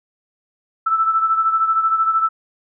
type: beating tone pair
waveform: sine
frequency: 1318.5 / 1331.5 Hz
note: E6 / E6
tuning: 0 / +17 cents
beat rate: 13 Hz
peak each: -15 / -22 dBFS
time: 0.86-2.29 s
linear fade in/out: 10 ms
effects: none